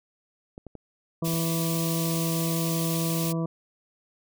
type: clicks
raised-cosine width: 2 ms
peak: -27 dBFS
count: 5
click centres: 0.579 / 0.667 / 0.753 / 1.278 / 1.337 s
type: harmonic tone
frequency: 164.7 Hz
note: E3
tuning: 1 cent flat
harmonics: 1 / 2 / 3 / 4 / 6 / 7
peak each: -26 / -32 / -36 / -38 / -42 / -43 dBFS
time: 1.22-3.46 s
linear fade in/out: 5 ms
type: high-pass noise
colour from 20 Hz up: white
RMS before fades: -33 dBFS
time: 1.24-3.33 s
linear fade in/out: 20 ms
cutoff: 2200 Hz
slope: 24 dB/octave
effects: none